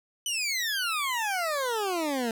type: exponential sweep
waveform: 20% pulse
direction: down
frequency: 3026 to 221.4 Hz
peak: -22 dBFS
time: 0.26-2.31 s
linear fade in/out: 2 ms
effects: none